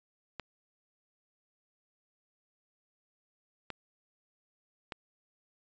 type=clicks; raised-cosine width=0.3 ms; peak=-22 dBFS; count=3; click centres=0.397 / 3.703 / 4.922 s; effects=resampled to 16000 Hz